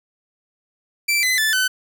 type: tone with pitch steps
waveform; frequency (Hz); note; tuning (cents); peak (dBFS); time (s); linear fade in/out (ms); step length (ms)
sawtooth; 2337 / 2023 / 1750.8 / 1515.4; D7 / B6 / A6 / F#6; -9 / +41 / -9 / +41; -13; 1.08-1.68; 10; 150
effects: none